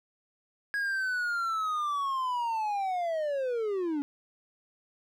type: linear sweep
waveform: triangle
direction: down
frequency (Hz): 1658 to 277.2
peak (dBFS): -26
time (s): 0.74-4.02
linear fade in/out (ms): 0
effects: none